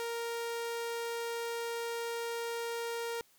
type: tone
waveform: sawtooth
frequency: 466.2 Hz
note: A#4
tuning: in tune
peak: -31 dBFS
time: 0-3.21 s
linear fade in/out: 0 ms
effects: white hiss -66 dBFS RMS until 3.38 s